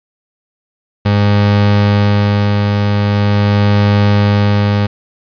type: tone with tremolo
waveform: 30% pulse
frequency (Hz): 102.5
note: G#2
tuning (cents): -22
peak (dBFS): -5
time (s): 1.05-4.87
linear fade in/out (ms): 10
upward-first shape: sine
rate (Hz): 0.43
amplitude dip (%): 30
effects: resampled to 11025 Hz + 7-bit